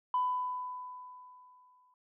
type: tone with exponential decay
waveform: sine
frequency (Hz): 1000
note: B5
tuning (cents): +21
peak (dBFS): -25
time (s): 0.14-1.94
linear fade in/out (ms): 2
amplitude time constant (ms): 390
effects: tanh soft clip ceiling -22 dBFS